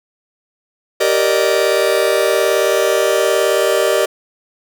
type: chord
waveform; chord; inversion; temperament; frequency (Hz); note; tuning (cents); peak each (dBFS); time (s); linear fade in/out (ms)
45% pulse; Eb major seventh; first; just; 388.9 / 466.7 / 583.4 / 622.3; G4 / Bb4 / D5 / Eb5; -14 / +2 / -12 / 0; -18; 1-4.06; 10
effects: none